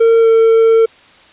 triangle tone with pitch glide, 456.7 to 451.5 Hz, A#4 to A4, -36 to +45 cents, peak -4 dBFS, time 0-0.86 s, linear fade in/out 10 ms, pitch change -19 cents, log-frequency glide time 0.21-0.27 s, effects white hiss -44 dBFS RMS until 1.32 s + resampled to 8000 Hz

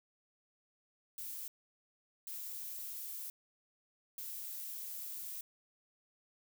violet noise bursts at uneven times, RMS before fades -44 dBFS, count 3, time 1.18-1.48 / 2.27-3.3 / 4.18-5.41 s, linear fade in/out 2 ms, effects none

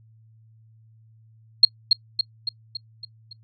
sine tone with echo, 4248 Hz, C8, 25 cents sharp, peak -6 dBFS, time 1.63-1.65 s, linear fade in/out 5 ms, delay 280 ms, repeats 6, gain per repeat -5 dB, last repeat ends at 3.33 s, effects noise-tail reverb RT60 0.1 s tail -26 dB re dry + added 111 Hz sine -51 dBFS peak until 3.43 s

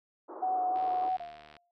pink band-pass noise, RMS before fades -44 dBFS, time 0.28-1.1 s, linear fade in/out 20 ms, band 310 to 1200 Hz, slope 48 dB/octave
sine tone with vibrato, 740 Hz, F#5, in tune, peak -27 dBFS, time 0.42-1.17 s, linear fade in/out 10 ms, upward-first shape square, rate 3.3 Hz, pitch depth 14 cents each way
click train, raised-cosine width 0.3 ms, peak -35 dBFS, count 62, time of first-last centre 0.76-1.567 s, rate 75.6 Hz
sine tone with exponential decay, 699 Hz, F5, 1 cent sharp, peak -36 dBFS, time 1.2-1.71 s, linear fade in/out 2 ms, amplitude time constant 110 ms
effects none

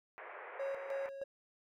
pink band-pass noise, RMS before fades -49 dBFS, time 0.18-1.09 s, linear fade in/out 0 ms, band 430 to 2300 Hz, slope 48 dB/octave
triangle tone with tremolo, 548 Hz, C#5, 20 cents flat, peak -34 dBFS, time 0.59-1.24 s, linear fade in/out 10 ms, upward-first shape square, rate 3.2 Hz, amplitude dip 60%
effects none

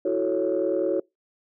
sine chord, F# minor seventh, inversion third, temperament equal, 329.6 / 370 / 440 / 554.4 Hz, E4 / F#4 / A4 / C#5, 0 / 0 / 0 / 0 cents, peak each -27 / -25 / -28 / -25 dBFS, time 0.05-1 s, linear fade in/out 5 ms, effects noise-tail reverb RT60 0.2 s tail -25 dB re dry + tanh soft clip ceiling -14 dBFS

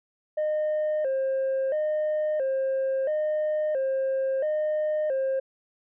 sine tone with vibrato, 571 Hz, D5, 49 cents flat, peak -21 dBFS, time 0.37-5.4 s, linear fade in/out 10 ms, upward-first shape square, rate 0.74 Hz, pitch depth 120 cents each way, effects tanh soft clip ceiling -22 dBFS

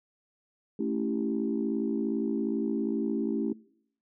sine chord, A dominant seventh, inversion none, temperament equal, 220 / 277.2 / 329.6 / 392 Hz, A3 / C#4 / E4 / G4, 0 / 0 / 0 / 0 cents, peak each -31 / -32 / -33 / -34 dBFS, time 0.79-3.53 s, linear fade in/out 5 ms, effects noise-tail reverb RT60 0.7 s tail -23 dB re dry + tanh soft clip ceiling -17 dBFS

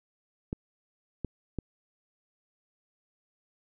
clicks, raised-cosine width 3 ms, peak -19 dBFS, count 3, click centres 0.529 / 1.247 / 1.587 s, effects none

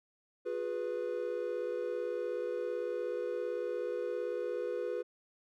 triangle chord, F diminished, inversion none, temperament equal with one note detuned, 358 / 415.3 / 493.9 Hz, F4 / Ab4 / Cb5, +43 / 0 / 0 cents, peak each -38 / -37 / -34 dBFS, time 0.45-5.03 s, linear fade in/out 20 ms, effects none

